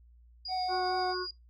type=tone with tremolo; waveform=sine; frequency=4864 Hz; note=D#8; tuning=40 cents flat; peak=-36 dBFS; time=0.45-1.31 s; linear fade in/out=5 ms; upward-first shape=sine; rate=7.6 Hz; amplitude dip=35%
type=tone with vibrato; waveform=triangle; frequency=740 Hz; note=F#5; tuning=in tune; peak=-28 dBFS; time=0.48-1.15 s; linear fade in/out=50 ms; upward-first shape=sine; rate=4.7 Hz; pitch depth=15 cents each way
type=harmonic tone; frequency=365.3 Hz; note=F#4; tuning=22 cents flat; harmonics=1 / 3 / 4; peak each=-34 / -39 / -40 dBFS; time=0.68-1.27 s; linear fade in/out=50 ms
effects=noise-tail reverb RT60 0.2 s tail -24 dB re dry + added 59 Hz sine -55 dBFS peak until 1.49 s